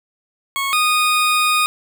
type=tone pair in turn; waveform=20% pulse; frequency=1099 / 1236.6 Hz; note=C#6 / D#6; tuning=-15 / -11 cents; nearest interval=major second; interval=204 cents; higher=second; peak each=-14 / -9 dBFS; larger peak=second; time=0.56-0.73 / 0.73-1.66 s; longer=second; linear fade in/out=0 ms; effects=none